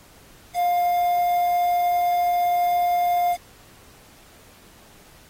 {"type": "tone with quantisation", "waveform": "triangle", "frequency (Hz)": 706, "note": "F5", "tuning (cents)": 19, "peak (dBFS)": -16, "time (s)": [0.54, 3.37], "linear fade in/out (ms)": 50, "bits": 6, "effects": ["pink hiss -51 dBFS RMS until 5.29 s", "AAC 48 kbps"]}